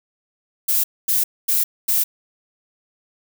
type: noise bursts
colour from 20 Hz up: violet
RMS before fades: -18 dBFS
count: 4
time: 0.68-2.04 s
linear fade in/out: 10 ms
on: 160 ms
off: 240 ms
effects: none